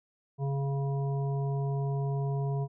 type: harmonic tone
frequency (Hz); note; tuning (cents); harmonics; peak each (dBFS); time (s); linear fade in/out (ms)
138.59; C#3; 0; 1 / 3 / 5 / 7; -28 / -38 / -42 / -45; 0.38-2.68; 50
effects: none